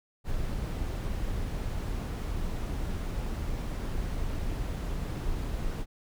brown noise, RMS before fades -32 dBFS, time 0.24-5.86 s, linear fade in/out 50 ms, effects none

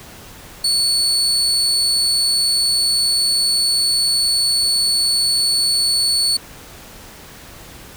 35% pulse tone, 4435 Hz, C#8, in tune, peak -13 dBFS, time 0.64-6.37 s, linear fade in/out 5 ms, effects pink hiss -39 dBFS RMS until 7.96 s

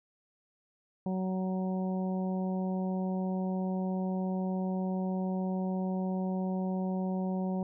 harmonic tone, 186.8 Hz, F#3, 17 cents sharp, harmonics 1 / 2 / 3 / 4 / 5, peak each -30 / -40 / -41 / -43 / -47 dBFS, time 1.06-7.63 s, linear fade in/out 2 ms, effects none

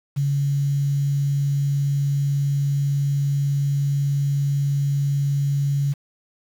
sine tone with quantisation, 140.9 Hz, C#3, 29 cents sharp, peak -18 dBFS, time 0.16-5.94 s, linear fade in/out 20 ms, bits 7, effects none

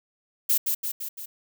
violet noise with echo, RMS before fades -21 dBFS, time 0.49-0.58 s, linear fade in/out 10 ms, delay 170 ms, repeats 4, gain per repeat -4 dB, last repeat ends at 1.26 s, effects none

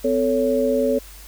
sine tone cluster, 254.9 / 442.6 / 559 Hz, C4 / A4 / C#5, -45 / +10 / +14 cents, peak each -22 / -21 / -20 dBFS, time 0.04-0.99 s, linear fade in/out 10 ms, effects added 50 Hz sine -41 dBFS peak until 1.27 s + white hiss -44 dBFS RMS until 1.27 s

